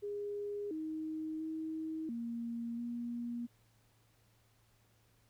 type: tone with pitch steps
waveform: sine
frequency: 409.7 / 314.1 / 317.7 / 233.5 / 237.9 Hz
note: G#4 / D#4 / D#4 / A#3 / A#3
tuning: -24 / +16 / +36 / +3 / +35 cents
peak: -37 dBFS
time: 0.02-3.47 s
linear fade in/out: 20 ms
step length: 690 ms
effects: added 112 Hz sine -70 dBFS peak until 5.29 s + pink hiss -72 dBFS RMS until 5.29 s